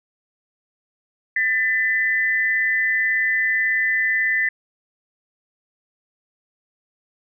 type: tone pair together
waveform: sine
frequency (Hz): 1781.8 / 2000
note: A6 / B6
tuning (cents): +21 / +21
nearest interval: major second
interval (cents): 200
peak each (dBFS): -20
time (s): 1.36-4.49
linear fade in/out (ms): 5
effects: none